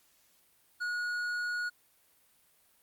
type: tone with tanh clipping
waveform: sine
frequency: 1450 Hz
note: F#6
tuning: 35 cents flat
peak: -33 dBFS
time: 0.8-1.7 s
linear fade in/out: 20 ms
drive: 9 dB
effects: white hiss -67 dBFS RMS until 2.82 s + Opus 48 kbps